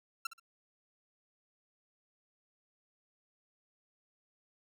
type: tone with echo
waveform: sawtooth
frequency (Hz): 1355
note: E6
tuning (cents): +47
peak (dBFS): -30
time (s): 0.25-0.27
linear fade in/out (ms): 5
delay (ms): 64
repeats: 2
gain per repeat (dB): -12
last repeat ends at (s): 0.398
effects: none